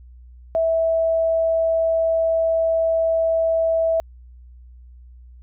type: tone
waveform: sine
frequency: 654 Hz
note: E5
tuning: 14 cents flat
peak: -16 dBFS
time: 0.55-4 s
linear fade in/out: 0 ms
effects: added 61 Hz sine -41 dBFS peak until 5.42 s